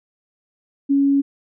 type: tone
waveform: sine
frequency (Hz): 278.5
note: C#4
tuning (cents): +8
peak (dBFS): -13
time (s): 0.89-1.22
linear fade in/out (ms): 20
effects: none